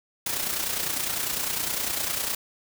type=noise with amplitude modulation; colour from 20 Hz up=white; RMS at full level=-26 dBFS; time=0.26-2.35 s; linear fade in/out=5 ms; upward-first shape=sine; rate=29.9 Hz; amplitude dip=55%; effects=none